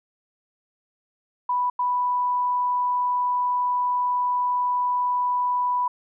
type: tone bursts at uneven times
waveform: sine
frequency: 987.8 Hz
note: B5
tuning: in tune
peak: -20 dBFS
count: 2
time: 1.49-1.7 / 1.79-5.88 s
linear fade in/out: 5 ms
effects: none